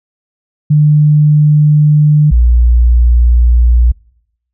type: tone pair in turn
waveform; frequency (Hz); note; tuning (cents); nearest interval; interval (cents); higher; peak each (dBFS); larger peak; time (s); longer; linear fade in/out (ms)
sine; 150 / 59.53; D3 / A#1; +37 / +37; octave + major third; 1600; first; -4; neither; 0.7-2.31 / 2.31-3.92; neither; 10
effects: noise-tail reverb RT60 0.8 s tail -26 dB re dry